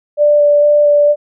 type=tone with vibrato; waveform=sine; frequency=587.3 Hz; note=D5; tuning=in tune; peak=-6 dBFS; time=0.17-1.16 s; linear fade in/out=50 ms; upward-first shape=square; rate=2.2 Hz; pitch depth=8 cents each way; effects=none